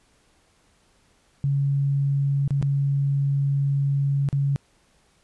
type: tone with dropouts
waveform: sine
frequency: 139.7 Hz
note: C#3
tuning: 14 cents sharp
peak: -19 dBFS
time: 1.44-4.56 s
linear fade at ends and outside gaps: 0 ms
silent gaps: 2.478-2.507 / 2.614-2.626 / 4.288-4.328 s
effects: pink hiss -62 dBFS RMS until 5.23 s + resampled to 24000 Hz